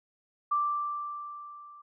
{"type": "tone with level ramp", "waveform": "sine", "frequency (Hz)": 1174.7, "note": "D6", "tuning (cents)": 0, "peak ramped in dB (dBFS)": [-23, -48], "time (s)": [0.51, 1.82], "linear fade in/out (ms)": 10, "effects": []}